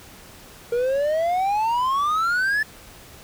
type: exponential sweep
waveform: triangle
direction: up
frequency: 467.8 to 1760 Hz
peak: -17 dBFS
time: 0.72-2.63 s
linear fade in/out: 5 ms
effects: pink hiss -45 dBFS RMS until 3.23 s